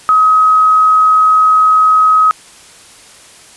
sine tone, 1269 Hz, D#6, 34 cents sharp, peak -5 dBFS, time 0.09-2.31 s, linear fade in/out 0 ms, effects white hiss -39 dBFS RMS until 3.56 s + resampled to 24000 Hz

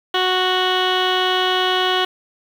15% pulse tone with low-pass filter, 369.2 Hz, F#4, 4 cents flat, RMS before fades -18 dBFS, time 0.14-2.05 s, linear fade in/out 5 ms, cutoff 3000 Hz, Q 5.5, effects 7-bit

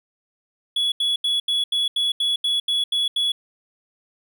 triangle tone bursts, 3383 Hz, G#7, 31 cents sharp, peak -17 dBFS, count 11, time 0.76-3.32 s, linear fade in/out 5 ms, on 160 ms, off 80 ms, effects none

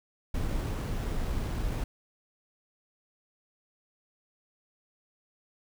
brown noise with sample-and-hold, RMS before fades -31 dBFS, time 0.34-1.84 s, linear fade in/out 5 ms, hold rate 8820 Hz, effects none

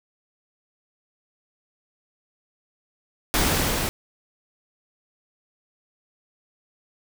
pink noise with level ramp, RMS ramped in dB -20 to -26 dBFS, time 3.34-3.89 s, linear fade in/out 0 ms, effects none

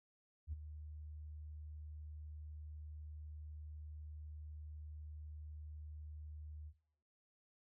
sine tone with ADSR envelope, 76 Hz, D#2, 40 cents flat, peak -37 dBFS, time 0.47-6.74 s, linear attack 57 ms, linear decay 16 ms, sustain -10 dB, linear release 68 ms, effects noise-tail reverb RT60 0.6 s tail -18 dB re dry + tanh soft clip ceiling -35 dBFS

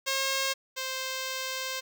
5% pulse tone pair in turn, 538 / 523.3 Hz, C5 / C5, +48 / 0 cents, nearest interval unison, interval 48 cents, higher first, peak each -15 / -20 dBFS, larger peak first, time 0.06-0.54 / 0.76-1.81 s, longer second, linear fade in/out 20 ms, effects none

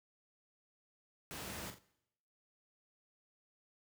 pink noise with echo, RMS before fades -45 dBFS, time 1.31-1.7 s, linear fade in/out 0 ms, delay 42 ms, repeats 2, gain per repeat -8 dB, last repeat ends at 1.784 s, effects noise-tail reverb RT60 0.8 s tail -20 dB re dry + high-pass 80 Hz 12 dB/octave

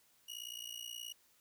sawtooth tone with amplitude modulation, 2892 Hz, F#7, 40 cents flat, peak -37 dBFS, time 0.28-1.13 s, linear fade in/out 10 ms, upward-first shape sine, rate 58.8 Hz, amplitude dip 90%, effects white hiss -70 dBFS RMS until 1.4 s

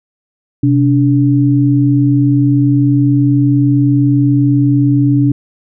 sine tone pair together, 128.24 / 287.9 Hz, C3 / D4, -34 / -34 cents, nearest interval octave + major second, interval 1400 cents, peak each -10 dBFS, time 0.63-5.32 s, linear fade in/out 5 ms, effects none

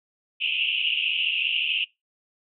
pink band-pass noise, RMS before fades -25 dBFS, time 0.4-1.85 s, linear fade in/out 20 ms, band 2600 to 3000 Hz, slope 96 dB/octave, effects noise-tail reverb RT60 0.2 s tail -23 dB re dry

